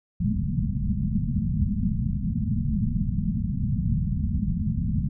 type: low-pass noise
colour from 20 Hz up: white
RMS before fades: -25 dBFS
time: 0.2-5.09 s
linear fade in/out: 5 ms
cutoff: 230 Hz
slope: 96 dB/octave
effects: none